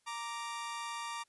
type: tone pair together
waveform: sawtooth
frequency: 932.4 / 1174.7 Hz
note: A#5 / D6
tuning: 0 / 0 cents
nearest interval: major third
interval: 400 cents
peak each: -37 / -38 dBFS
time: 0.06-1.24 s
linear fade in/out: 20 ms
effects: white hiss -75 dBFS RMS until 1.28 s + resampled to 24000 Hz